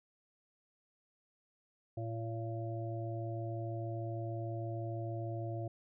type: harmonic tone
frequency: 113.6 Hz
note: A#2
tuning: 44 cents flat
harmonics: 1 / 3 / 5 / 6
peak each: -38 / -44 / -47 / -45 dBFS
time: 1.97-5.68 s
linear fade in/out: 5 ms
effects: none